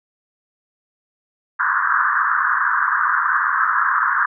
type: band-pass noise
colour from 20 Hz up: white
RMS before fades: -18 dBFS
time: 1.59-4.26 s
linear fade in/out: 10 ms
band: 1000 to 1700 Hz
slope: 96 dB/octave
effects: none